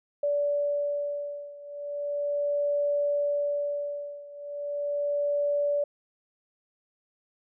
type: beating tone pair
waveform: sine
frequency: 578 / 578.37 Hz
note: D5 / D5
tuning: -28 / -27 cents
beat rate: 0.37 Hz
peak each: -28 / -30 dBFS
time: 0.23-5.84 s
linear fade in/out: 5 ms
effects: none